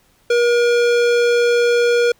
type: tone with hard clipping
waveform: sine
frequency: 477.5 Hz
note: A#4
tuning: 42 cents sharp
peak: -14 dBFS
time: 0.3-2.12 s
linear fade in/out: 5 ms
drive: 18 dB
effects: pink hiss -57 dBFS RMS until 2.19 s